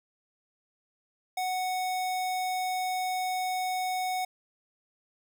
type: tone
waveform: square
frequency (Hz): 740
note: F#5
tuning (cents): 0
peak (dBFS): -29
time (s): 1.37-4.25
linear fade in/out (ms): 5
effects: none